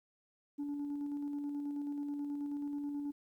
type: tone with tremolo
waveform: sine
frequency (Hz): 288.1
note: D4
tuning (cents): -33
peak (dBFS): -33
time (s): 0.58-3.12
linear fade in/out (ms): 20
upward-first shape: square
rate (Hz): 9.3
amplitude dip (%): 30
effects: tanh soft clip ceiling -34 dBFS + 12-bit